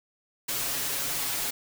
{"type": "noise with comb filter", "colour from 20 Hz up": "white", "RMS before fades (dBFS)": -30, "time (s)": [0.48, 1.51], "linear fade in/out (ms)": 10, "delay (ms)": 7.2, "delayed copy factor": 1, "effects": []}